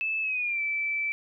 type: tone with pitch glide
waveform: sine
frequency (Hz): 2620 to 2321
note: E7 to D7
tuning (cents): -11 to -21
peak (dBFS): -26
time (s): 0.01-1.12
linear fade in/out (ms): 0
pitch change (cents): -210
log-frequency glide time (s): 0.21-0.61
effects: none